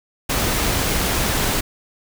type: noise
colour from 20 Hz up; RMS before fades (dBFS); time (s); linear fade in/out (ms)
pink; -20; 0.29-1.61; 10
effects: none